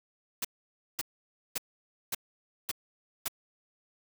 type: noise bursts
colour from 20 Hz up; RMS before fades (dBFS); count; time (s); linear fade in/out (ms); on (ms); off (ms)
white; -32; 6; 0.42-3.282; 5; 27; 540
effects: none